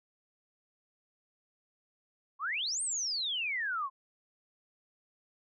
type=exponential two-way sweep; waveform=sine; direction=up then down; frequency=1031 to 8890 to 1031 Hz; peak=-31 dBFS; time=2.39-3.9 s; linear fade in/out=50 ms; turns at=2.82 s; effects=none